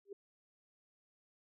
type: tone with exponential growth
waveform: sine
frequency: 400 Hz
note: G4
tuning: 35 cents sharp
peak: -40 dBFS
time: 0.05-0.13 s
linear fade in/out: 5 ms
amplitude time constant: 17 ms
effects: none